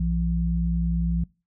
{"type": "tone pair together", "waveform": "sine", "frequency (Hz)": [60.3, 169.77], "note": ["B1", "F3"], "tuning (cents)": [-41, -49], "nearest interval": "octave + tritone", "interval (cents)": 1792, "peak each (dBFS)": -24, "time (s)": [0, 1.24], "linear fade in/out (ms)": 5, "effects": ["noise-tail reverb RT60 0.3 s tail -23 dB re dry"]}